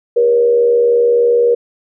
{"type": "tone with frequency modulation", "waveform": "sine", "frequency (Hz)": 475.6, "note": "A#4", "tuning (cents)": 35, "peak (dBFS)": -8, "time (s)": [0.16, 1.55], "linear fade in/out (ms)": 10, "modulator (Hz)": 76.5, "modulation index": 0.46, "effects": []}